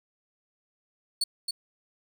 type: tone with echo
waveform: 35% pulse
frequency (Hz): 4435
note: C#8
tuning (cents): 0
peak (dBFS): -22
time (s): 1.21-1.24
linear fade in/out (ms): 5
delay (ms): 270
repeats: 1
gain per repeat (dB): -5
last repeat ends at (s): 1.51
effects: none